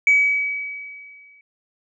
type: tone with exponential decay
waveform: sine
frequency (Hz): 2276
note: C#7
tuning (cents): +45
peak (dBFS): -9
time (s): 0.07-1.41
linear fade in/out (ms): 2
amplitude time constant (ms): 290
effects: tanh soft clip ceiling -7 dBFS